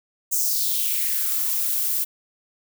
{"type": "noise with high-pass filter sweep", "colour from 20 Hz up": "violet", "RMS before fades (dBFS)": -23, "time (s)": [0.31, 2.05], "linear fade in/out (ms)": 20, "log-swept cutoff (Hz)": [7200, 340], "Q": 3.2, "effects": []}